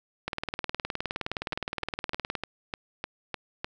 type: two click trains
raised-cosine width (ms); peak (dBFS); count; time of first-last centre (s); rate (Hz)
0.3; -15 / -14; 8 / 41; 1.53-3.645 / 0.28-2.353; 3.31 / 19.3
effects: none